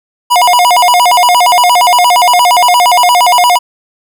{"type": "tone with vibrato", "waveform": "square", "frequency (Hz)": 835, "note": "G#5", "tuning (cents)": 9, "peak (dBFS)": -5, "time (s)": [0.3, 3.59], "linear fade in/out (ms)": 20, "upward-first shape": "square", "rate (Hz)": 8.6, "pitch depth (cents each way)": 270, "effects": []}